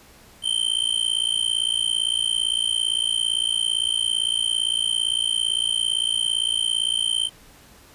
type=tone with amplitude modulation; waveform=square; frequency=3108 Hz; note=G7; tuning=16 cents flat; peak=-17 dBFS; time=0.42-7.3 s; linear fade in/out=50 ms; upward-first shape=sine; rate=57.7 Hz; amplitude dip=95%; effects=pink hiss -50 dBFS RMS until 7.94 s + resampled to 32000 Hz